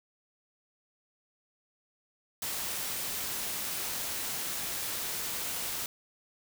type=noise; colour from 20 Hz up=white; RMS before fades=-35 dBFS; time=2.42-5.86 s; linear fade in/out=2 ms; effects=none